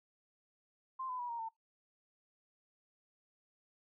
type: tone with pitch steps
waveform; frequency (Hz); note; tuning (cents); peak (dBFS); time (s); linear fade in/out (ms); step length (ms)
sine; 1046.5 / 1007.9 / 970.8 / 935 / 900.6; C6 / B5 / B5 / A#5 / A5; 0 / +35 / -30 / +5 / +40; -38; 0.99-1.49; 10; 100
effects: noise-tail reverb RT60 0.2 s tail -25 dB re dry